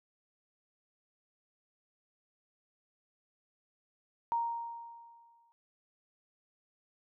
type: tone with exponential decay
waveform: sine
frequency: 932.3 Hz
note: A#5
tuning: in tune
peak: -27 dBFS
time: 4.32-5.52 s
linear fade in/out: 0 ms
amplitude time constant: 260 ms
effects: none